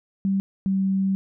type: tone pair in turn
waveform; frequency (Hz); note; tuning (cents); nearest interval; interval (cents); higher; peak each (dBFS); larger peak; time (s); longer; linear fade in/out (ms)
sine; 194.5 / 192.71; G3 / G3; -13 / -29; unison; 16; first; -19 / -19; neither; 0.25-0.4 / 0.66-1.15; second; 0
effects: none